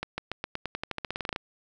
accelerating click train, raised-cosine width 0.3 ms, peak -15 dBFS, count 18, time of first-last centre 0.03-1.361 s, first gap 150 ms, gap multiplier 0.91, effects none

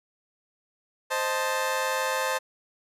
20% pulse chord, A diminished, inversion first, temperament equal, 523.3 / 622.3 / 880 Hz, C5 / Eb5 / A5, 0 / 0 / 0 cents, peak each -23 / -28 / -25 dBFS, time 1.1-2.39 s, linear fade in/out 20 ms, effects resampled to 32000 Hz

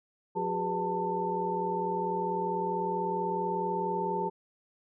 sine tone cluster, 179.6 / 368.4 / 408.5 / 492.9 / 892 Hz, F3 / F#4 / G#4 / B4 / A5, +49 / -7 / -29 / -3 / +23 cents, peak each -37 / -37 / -34 / -39 / -31 dBFS, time 0.35-4.3 s, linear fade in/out 20 ms, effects none

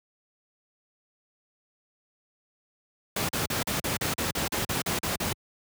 pink noise bursts, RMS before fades -28 dBFS, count 13, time 3.16-5.33 s, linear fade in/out 5 ms, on 130 ms, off 40 ms, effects high-pass 80 Hz 12 dB/octave

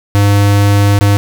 square tone with dropouts, 101.3 Hz, G#2, 43 cents flat, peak -7 dBFS, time 0.15-1.17 s, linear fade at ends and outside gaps 0 ms, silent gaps 0.989-1.01 s, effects none

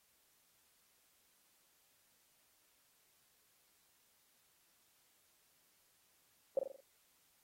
sine tone with echo, 540 Hz, C#5, 45 cents flat, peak -28 dBFS, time 6.57-6.59 s, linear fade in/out 2 ms, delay 43 ms, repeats 5, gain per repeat -6 dB, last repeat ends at 6.805 s, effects white hiss -73 dBFS RMS until 7.43 s + AAC 48 kbps

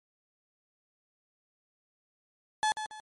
35% pulse tone with echo, 860 Hz, A5, 40 cents flat, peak -23 dBFS, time 2.63-2.72 s, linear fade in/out 0 ms, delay 140 ms, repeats 2, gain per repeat -9 dB, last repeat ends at 3 s, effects MP3 48 kbps

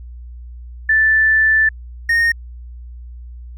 sine / triangle tone pair in turn, 1760 / 1849.6 Hz, A6 / A#6, 0 / -14 cents, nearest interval minor second, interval 86 cents, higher second, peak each -10 dBFS, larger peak neither, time 0.89-1.69 / 2.09-2.32 s, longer first, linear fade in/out 5 ms, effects added 60 Hz sine -31 dBFS peak until 3.57 s

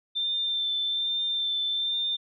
sine tone with vibrato, 3568 Hz, A7, 23 cents sharp, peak -25 dBFS, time 0.15-2.17 s, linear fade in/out 20 ms, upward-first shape sine, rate 1.2 Hz, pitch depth 17 cents each way, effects none

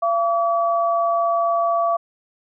sine tone pair together, 681 / 1145.3 Hz, F5 / D6, -44 / -44 cents, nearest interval major sixth, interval 900 cents, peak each -18 / -21 dBFS, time 0.02-1.97 s, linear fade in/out 10 ms, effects none

